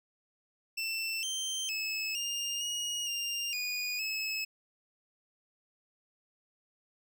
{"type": "tone with pitch steps", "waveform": "25% pulse", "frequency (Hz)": [2673, 3131, 2595, 2813, 2884, 2798, 2461, 2589], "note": ["E7", "G7", "E7", "F7", "F#7", "F7", "D#7", "E7"], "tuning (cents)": [23, -3, -28, 12, -45, 3, -20, -32], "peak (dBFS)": -29, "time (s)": [0.77, 4.45], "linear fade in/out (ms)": 10, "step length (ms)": 460, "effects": []}